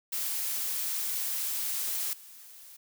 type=noise with level steps; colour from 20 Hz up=blue; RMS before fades=-32 / -50 dBFS; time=0.12-2.77 s; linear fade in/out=10 ms; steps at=2.13 s; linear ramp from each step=2 ms; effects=none